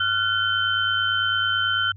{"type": "tone cluster", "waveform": "sine", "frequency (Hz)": [1385, 1494, 3081], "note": ["F6", "F#6", "G7"], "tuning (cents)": [-15, 16, -31], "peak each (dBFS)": -24, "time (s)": [0, 1.92], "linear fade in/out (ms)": 5, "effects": ["added 98 Hz sine -39 dBFS peak until 1.96 s"]}